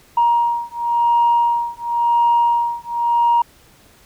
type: beating tone pair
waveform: sine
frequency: 943 / 943.94 Hz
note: A#5 / A#5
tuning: +20 / +21 cents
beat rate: 0.94 Hz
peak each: -16 dBFS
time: 0.17-3.42 s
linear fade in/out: 5 ms
effects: tanh soft clip ceiling -7 dBFS + pink hiss -50 dBFS RMS until 4.05 s